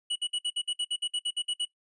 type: tone bursts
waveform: square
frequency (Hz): 2937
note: F#7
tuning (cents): -13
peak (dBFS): -28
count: 14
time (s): 0.1-1.653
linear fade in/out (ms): 10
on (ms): 58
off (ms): 57
effects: noise-tail reverb RT60 0.1 s tail -17 dB re dry + resampled to 24000 Hz